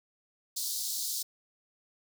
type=high-pass noise; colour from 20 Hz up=pink; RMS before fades=-34 dBFS; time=0.56-1.23 s; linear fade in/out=10 ms; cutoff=4000 Hz; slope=48 dB/octave; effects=none